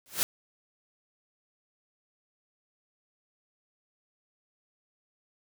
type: noise with exponential growth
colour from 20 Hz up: white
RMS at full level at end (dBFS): -22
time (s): 0.06-0.23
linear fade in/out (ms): 0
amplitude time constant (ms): 35
effects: none